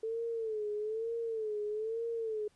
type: tone with vibrato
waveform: sine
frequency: 440 Hz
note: A4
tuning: in tune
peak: -33 dBFS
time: 0.03-2.48 s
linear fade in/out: 5 ms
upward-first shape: sine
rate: 1.1 Hz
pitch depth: 91 cents each way
effects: pink hiss -70 dBFS RMS until 2.55 s + resampled to 24000 Hz